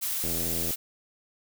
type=noise; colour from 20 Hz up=blue; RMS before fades=-30 dBFS; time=0.01-0.76 s; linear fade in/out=20 ms
type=click train; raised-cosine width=2 ms; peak=-23 dBFS; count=40; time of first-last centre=0.24-0.707 s; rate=83.5 Hz
effects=none

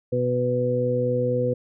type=harmonic tone; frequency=124.1 Hz; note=B2; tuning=9 cents sharp; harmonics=1 / 2 / 3 / 4; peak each=-26 / -29 / -32 / -22 dBFS; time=0.12-1.54 s; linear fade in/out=10 ms; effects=none

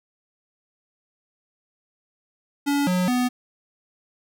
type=tone with pitch steps; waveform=square; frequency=284.6 / 181.6 / 248.6 Hz; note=C#4 / F#3 / B3; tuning=+46 / -32 / +12 cents; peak=-20 dBFS; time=2.66-3.29 s; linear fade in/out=20 ms; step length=210 ms; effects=none

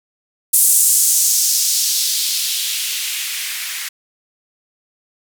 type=noise with band-pass filter sweep; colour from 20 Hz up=violet; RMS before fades=-17 dBFS; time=0.53-3.89 s; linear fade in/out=10 ms; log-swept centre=9200 to 1800 Hz; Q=1.7; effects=none

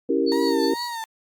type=chord; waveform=sine; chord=C# diminished seventh; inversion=none; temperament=equal; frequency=277.2 / 329.6 / 392 / 466.2 Hz; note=C#4 / E4 / G4 / Bb4; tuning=0 / 0 / 0 / 0 cents; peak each=-24 dBFS; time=0.09-0.74 s; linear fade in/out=5 ms
type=tone with tremolo; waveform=sine; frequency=4460 Hz; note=C#8; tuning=10 cents sharp; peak=-27 dBFS; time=0.26-0.96 s; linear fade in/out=20 ms; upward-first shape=triangle; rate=5.8 Hz; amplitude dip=100%
type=tone with vibrato; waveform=35% pulse; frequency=925 Hz; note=A#5; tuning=14 cents flat; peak=-27 dBFS; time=0.32-1.04 s; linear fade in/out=0 ms; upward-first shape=sine; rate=2.4 Hz; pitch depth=72 cents each way
effects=Opus 32 kbps

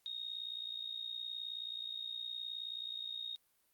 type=tone with amplitude modulation; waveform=sine; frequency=3729 Hz; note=A#7; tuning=in tune; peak=-37 dBFS; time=0.06-3.36 s; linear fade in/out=0 ms; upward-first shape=sine; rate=59.1 Hz; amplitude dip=75%; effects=white hiss -75 dBFS RMS until 3.73 s + Opus 48 kbps

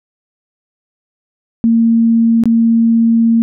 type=tone with dropouts; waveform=sine; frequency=229.1 Hz; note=A#3; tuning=30 cents flat; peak=-7 dBFS; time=1.64-3.42 s; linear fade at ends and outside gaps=0 ms; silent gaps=2.437-2.456 s; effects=none

